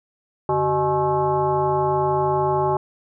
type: tone with frequency modulation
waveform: sine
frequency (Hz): 614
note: D#5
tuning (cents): -23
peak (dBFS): -17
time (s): 0.49-2.77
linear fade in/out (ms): 2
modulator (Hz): 235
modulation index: 1.8
effects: none